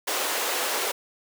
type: high-pass noise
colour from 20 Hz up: pink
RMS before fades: -27 dBFS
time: 0.07-0.92 s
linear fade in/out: 10 ms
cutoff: 410 Hz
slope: 24 dB/octave
effects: none